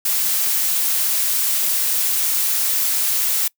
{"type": "noise", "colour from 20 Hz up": "blue", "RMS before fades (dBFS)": -19, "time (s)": [0.05, 3.48], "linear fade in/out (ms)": 5, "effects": ["noise-tail reverb RT60 0.1 s tail -24 dB re dry"]}